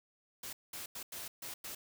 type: noise bursts at uneven times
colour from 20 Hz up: white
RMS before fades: -44 dBFS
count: 6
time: 0.43-0.53 / 0.73-0.86 / 0.95-1.03 / 1.12-1.28 / 1.42-1.54 / 1.64-1.75 s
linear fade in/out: 5 ms
effects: none